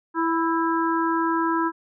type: harmonic tone with a mistuned harmonic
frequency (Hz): 330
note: E4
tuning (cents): +2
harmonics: 1 / 3 / 4 / 5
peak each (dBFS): -23 / -24 / -28 / -31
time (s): 0.14-1.72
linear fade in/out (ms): 50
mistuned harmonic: 5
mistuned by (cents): -30
effects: none